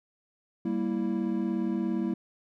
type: chord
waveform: triangle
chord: E diminished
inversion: first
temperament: equal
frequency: 196 / 233.1 / 329.6 Hz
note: G3 / Bb3 / E4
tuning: 0 / 0 / 0 cents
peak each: -29 dBFS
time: 0.65-2.14 s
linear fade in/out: 5 ms
effects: none

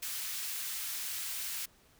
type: high-pass noise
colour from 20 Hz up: white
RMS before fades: -38 dBFS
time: 0.02-1.66 s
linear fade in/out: 10 ms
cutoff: 1600 Hz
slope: 12 dB/octave
effects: pink hiss -64 dBFS RMS until 1.99 s

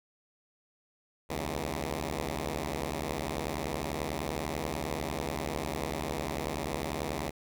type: beating tone pair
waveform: 5% pulse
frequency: 69.3 / 80.3 Hz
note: C#2 / E2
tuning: 0 / -45 cents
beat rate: 11 Hz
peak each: -24 dBFS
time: 1.29-7.31 s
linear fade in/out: 20 ms
effects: none

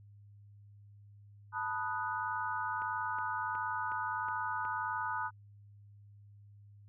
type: chord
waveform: sine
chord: B dominant seventh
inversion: third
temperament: equal with one note detuned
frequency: 880 / 981.5 / 1244.5 / 1480 Hz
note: A5 / B5 / D#6 / F#6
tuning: 0 / -11 / 0 / 0 cents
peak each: -39 dBFS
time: 1.52-5.31 s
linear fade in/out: 50 ms
type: click train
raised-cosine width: 0.5 ms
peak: -35 dBFS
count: 6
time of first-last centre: 2.82-4.652 s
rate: 2.73 Hz
effects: added 102 Hz sine -54 dBFS peak until 6.88 s

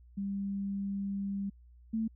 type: tone pair in turn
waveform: sine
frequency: 198.1 / 222.4 Hz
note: G3 / A3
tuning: +18 / +19 cents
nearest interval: major second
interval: 201 cents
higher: second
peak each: -32 / -29 dBFS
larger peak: second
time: 0.17-1.5 / 1.93-2.08 s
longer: first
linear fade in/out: 10 ms
effects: added 60 Hz sine -54 dBFS peak until 2.15 s

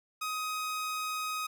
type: tone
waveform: sawtooth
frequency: 1257 Hz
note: D#6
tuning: 17 cents sharp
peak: -29 dBFS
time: 0.21-1.47 s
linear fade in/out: 10 ms
effects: none

